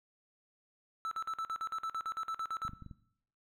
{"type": "tone bursts", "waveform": "triangle", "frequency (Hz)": 1318.5, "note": "E6", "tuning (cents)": 0, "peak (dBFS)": -32, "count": 15, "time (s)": [1.05, 2.681], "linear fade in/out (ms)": 0, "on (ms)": 63, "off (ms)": 49}
{"type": "clicks", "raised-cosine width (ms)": 5, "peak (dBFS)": -35, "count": 6, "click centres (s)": [2.651, 2.693, 2.734, 2.823, 2.863, 2.912]}
{"effects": ["noise-tail reverb RT60 0.7 s tail -17 dB re dry"]}